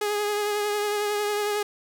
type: tone with vibrato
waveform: sawtooth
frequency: 415.3 Hz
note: G#4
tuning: in tune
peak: -20 dBFS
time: 0.01-1.63 s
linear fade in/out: 5 ms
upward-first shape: triangle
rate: 11 Hz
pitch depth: 27 cents each way
effects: none